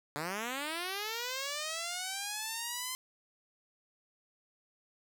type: linear sweep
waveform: 5% pulse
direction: up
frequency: 141.2 to 1036 Hz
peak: -24 dBFS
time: 0.16-2.95 s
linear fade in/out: 0 ms
effects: none